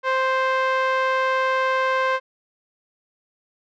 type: tone with low-pass filter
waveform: 5% pulse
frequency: 523.3 Hz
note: C5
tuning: in tune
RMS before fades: -21 dBFS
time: 0.03-2.2 s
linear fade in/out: 50 ms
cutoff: 1300 Hz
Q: 1.1
effects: none